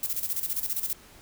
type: noise with tremolo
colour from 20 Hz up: violet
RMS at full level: -28 dBFS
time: 0.03-0.93 s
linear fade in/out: 2 ms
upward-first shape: square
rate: 15 Hz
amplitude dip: 70%
effects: pink hiss -52 dBFS RMS until 1.21 s